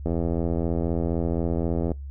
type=click train; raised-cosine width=2 ms; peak=-13 dBFS; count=157; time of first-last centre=0.06-1.917 s; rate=84 Hz; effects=noise-tail reverb RT60 0.2 s tail -25 dB re dry + added 69 Hz sine -33 dBFS peak until 2.1 s